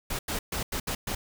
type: noise bursts at uneven times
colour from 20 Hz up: pink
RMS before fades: -31 dBFS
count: 6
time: 0.1-0.19 / 0.28-0.39 / 0.52-0.63 / 0.72-0.8 / 0.87-0.95 / 1.07-1.15 s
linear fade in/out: 5 ms
effects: none